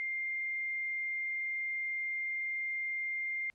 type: tone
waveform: sine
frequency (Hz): 2107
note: C7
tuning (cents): +12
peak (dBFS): -33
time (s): 0-3.5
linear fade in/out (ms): 0
effects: pink hiss -75 dBFS RMS until 3.54 s + low-pass 9000 Hz 12 dB/octave